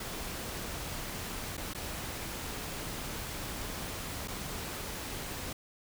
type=noise with dropouts; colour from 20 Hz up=pink; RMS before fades=-39 dBFS; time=0-5.53 s; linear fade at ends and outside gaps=5 ms; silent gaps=1.57-1.576 / 1.736-1.747 / 4.276-4.281 s; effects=none